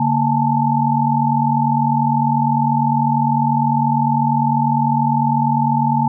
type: tone cluster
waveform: sine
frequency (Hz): 142.4 / 231.1 / 853 / 893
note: C#3 / A#3 / G#5 / A5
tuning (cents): +47 / -15 / +46 / +25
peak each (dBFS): -19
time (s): 0-6.08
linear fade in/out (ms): 5
effects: none